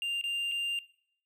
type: tone with dropouts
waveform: triangle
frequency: 2793 Hz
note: F7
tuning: 1 cent flat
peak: -29 dBFS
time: 0.02-0.79 s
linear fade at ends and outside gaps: 1 ms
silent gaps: 0.213-0.239 / 0.515-0.519 s
effects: noise-tail reverb RT60 0.7 s tail -20 dB re dry